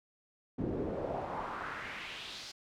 brown noise with band-pass filter sweep, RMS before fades -39 dBFS, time 0.58-2.52 s, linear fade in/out 10 ms, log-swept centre 280 to 5100 Hz, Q 2.5, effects none

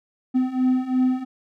triangle beating tone pair, 254.1 / 257 Hz, B3 / C4, +49 / -31 cents, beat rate 2.9 Hz, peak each -21 / -18 dBFS, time 0.34-1.25 s, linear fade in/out 20 ms, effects none

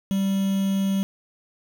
triangle tone with quantisation, 194.8 Hz, G3, 11 cents flat, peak -18 dBFS, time 0.11-1.03 s, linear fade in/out 0 ms, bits 6, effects none

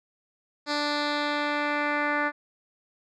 10% pulse tone with low-pass filter sweep, 293.7 Hz, D4, in tune, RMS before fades -27 dBFS, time 0.66-2.32 s, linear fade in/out 50 ms, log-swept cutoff 5000 to 1800 Hz, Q 2.4, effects none

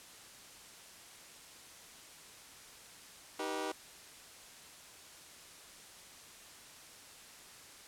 20% pulse chord, Eb augmented, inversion none, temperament just, 311.1 / 388.9 / 486.1 Hz, Eb4 / G4 / B4, 0 / -14 / -28 cents, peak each -36 / -35 / -36 dBFS, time 3.39-3.72 s, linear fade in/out 5 ms, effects white hiss -54 dBFS RMS until 7.87 s + low-pass 10000 Hz 12 dB/octave

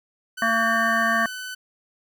sawtooth tone, 1505 Hz, F#6, 29 cents sharp, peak -28 dBFS, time 0.37-1.55 s, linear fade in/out 10 ms
harmonic tone, 226.9 Hz, A#3, 47 cents flat, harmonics 1 / 3 / 5 / 7 / 8, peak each -28 / -26 / -24 / -24 / -24 dBFS, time 0.42-1.26 s, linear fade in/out 2 ms
effects none

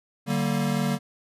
square chord, G minor, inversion second, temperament equal with one note detuned, 146.83 / 191.96 / 233.1 Hz, D3 / G3 / Bb3, 0 / -36 / 0 cents, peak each -28 dBFS, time 0.26-0.99 s, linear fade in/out 50 ms, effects resampled to 32000 Hz

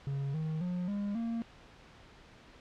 triangle tone with pitch steps, 138.59 / 157.37 / 178.69 / 202.9 / 230.4 Hz, C#3 / D#3 / F3 / G#3 / A#3, 0 / +20 / +40 / -40 / -20 cents, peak -30 dBFS, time 0.07-1.42 s, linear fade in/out 0 ms, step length 270 ms, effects pink hiss -56 dBFS RMS until 2.6 s + low-pass 4000 Hz 12 dB/octave

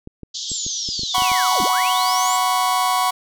clicks, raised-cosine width 3 ms, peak -21 dBFS, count 11, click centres 0.074 / 0.233 / 0.517 / 0.665 / 0.889 / 0.994 / 1.034 / 1.182 / 1.221 / 1.317 / 1.603 s
pink band-pass noise, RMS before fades -29 dBFS, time 0.34-1.7 s, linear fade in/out 10 ms, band 3200 to 6900 Hz, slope 96 dB/octave
sine linear two-way sweep, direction down then up, 7760 to 164.81 to 7760 Hz, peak -25 dBFS, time 0.49-2.37 s, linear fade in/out 5 ms, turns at 1.63 s
45% pulse chord, F# suspended fourth, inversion none, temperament just, 740 / 986.7 / 1110 Hz, F#5 / B5 / C#6, 0 / -2 / +2 cents, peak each -21 dBFS, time 1.14-3.11 s, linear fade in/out 10 ms
effects none

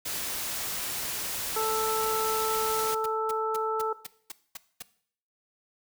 white noise, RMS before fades -33 dBFS, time 0.05-2.95 s, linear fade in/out 10 ms
harmonic tone, 440 Hz, A4, in tune, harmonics 1 / 2 / 3, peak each -29 / -32 / -31 dBFS, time 1.56-3.93 s, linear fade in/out 5 ms
white noise bursts, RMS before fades -38 dBFS, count 12, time 2.03-4.824 s, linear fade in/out 5 ms, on 22 ms, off 230 ms
effects noise-tail reverb RT60 0.6 s tail -17 dB re dry

